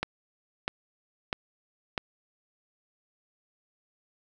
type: click train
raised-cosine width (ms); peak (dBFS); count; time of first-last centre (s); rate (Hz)
0.3; -12; 4; 0.03-1.978; 1.54
effects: none